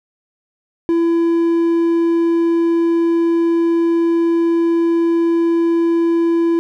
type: tone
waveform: triangle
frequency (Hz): 335.5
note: E4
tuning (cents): +31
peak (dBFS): -10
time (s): 0.89-6.59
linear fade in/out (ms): 0
effects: none